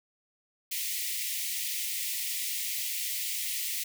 white high-pass noise, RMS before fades -33 dBFS, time 0.71-3.84 s, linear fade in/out 10 ms, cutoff 1900 Hz, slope 96 dB/octave, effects none

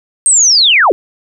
sine linear sweep, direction down, 8630 to 309.2 Hz, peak -5 dBFS, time 0.26-0.92 s, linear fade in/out 0 ms, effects none

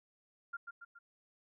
sine tone with echo, 1396.9 Hz, F6, in tune, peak -38 dBFS, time 0.53-0.57 s, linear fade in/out 10 ms, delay 140 ms, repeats 3, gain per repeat -5 dB, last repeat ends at 0.99 s, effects none

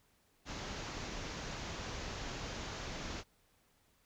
pink low-pass noise, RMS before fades -43 dBFS, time 0.45-3.24 s, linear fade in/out 50 ms, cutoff 7000 Hz, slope 96 dB/octave, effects pink hiss -72 dBFS RMS until 4.05 s

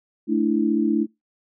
sine chord, A suspended fourth, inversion none, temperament equal, 220 / 293.7 / 329.6 Hz, A3 / D4 / E4, 0 / 0 / 0 cents, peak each -22 dBFS, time 0.27-1.07 s, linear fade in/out 50 ms, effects noise-tail reverb RT60 0.2 s tail -26 dB re dry

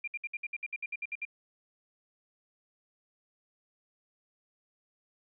sine tone bursts, 2392 Hz, D7, 31 cents sharp, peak -33 dBFS, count 13, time 0.04-1.252 s, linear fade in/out 5 ms, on 36 ms, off 62 ms, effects none

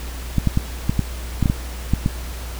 clicks, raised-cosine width 5 ms, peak -4 dBFS, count 10, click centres 0.383 / 0.473 / 0.574 / 0.895 / 0.993 / 1.427 / 1.458 / 1.499 / 1.936 / 2.061 s, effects added 60 Hz sine -28 dBFS peak until 2.59 s + pink hiss -36 dBFS RMS until 2.59 s

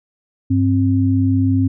sine tone pair together, 100 / 264.6 Hz, G2 / C4, +35 / +20 cents, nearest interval octave + perfect fourth, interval 1685 cents, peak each -15 / -15 dBFS, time 0.5-1.68 s, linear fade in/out 10 ms, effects none

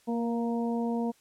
harmonic tone with a mistuned harmonic, 233.1 Hz, A#3, in tune, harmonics 1 / 2 / 3 / 4, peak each -28 / -34 / -38 / -40 dBFS, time 0.07-1.12 s, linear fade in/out 20 ms, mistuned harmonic 2, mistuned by +16 cents, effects white hiss -64 dBFS RMS until 1.2 s + low-pass 11000 Hz 12 dB/octave

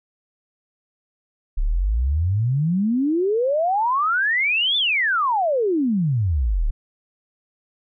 sine exponential two-way sweep, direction up then down, 32.19 to 3579 to 32.19 Hz, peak -17 dBFS, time 1.57-6.71 s, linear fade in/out 10 ms, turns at 4.77 s, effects none

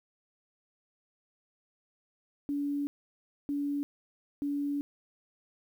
sine tone bursts at uneven times, 286.1 Hz, D4, 45 cents flat, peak -29 dBFS, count 3, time 2.49-2.87 / 3.49-3.83 / 4.42-4.81 s, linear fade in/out 0 ms, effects 10-bit

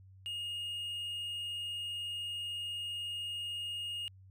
triangle tone, 2853 Hz, F7, 36 cents sharp, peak -35 dBFS, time 0.26-4.08 s, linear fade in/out 0 ms, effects added 95 Hz sine -54 dBFS peak until 4.3 s

